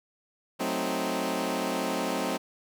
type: chord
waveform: 15% pulse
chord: F# diminished seventh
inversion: none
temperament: equal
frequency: 185 / 220 / 261.6 / 311.1 Hz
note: F#3 / A3 / C4 / Eb4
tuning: 0 / 0 / 0 / 0 cents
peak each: -28 / -28 / -25 / -28 dBFS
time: 0.59-2.38 s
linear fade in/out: 20 ms
effects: none